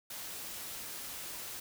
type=noise; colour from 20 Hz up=white; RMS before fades=-43 dBFS; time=0.1-1.6 s; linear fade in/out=5 ms; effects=none